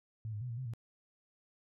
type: tone with pitch steps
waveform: sine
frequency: 110.4 / 104.4 / 124.9 / 116.1 / 130 / 115.6 Hz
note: A2 / G#2 / B2 / A#2 / C3 / A#2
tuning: +6 / +10 / +20 / -7 / -11 / -14 cents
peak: -37 dBFS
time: 0.25-0.736 s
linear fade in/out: 0 ms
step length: 81 ms
effects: none